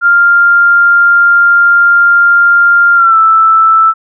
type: tone with pitch glide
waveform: sine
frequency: 1396.9 to 1320.8 Hz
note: F6 to E6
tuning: 0 to +3 cents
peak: -3 dBFS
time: 0.01-3.94 s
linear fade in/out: 50 ms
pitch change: -97 cents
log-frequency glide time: 2.95-3.17 s
effects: none